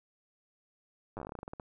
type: slowing click train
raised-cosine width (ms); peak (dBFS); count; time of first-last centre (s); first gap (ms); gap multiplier
1; -27; 16; 1.17-1.598; 9; 1.15
effects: none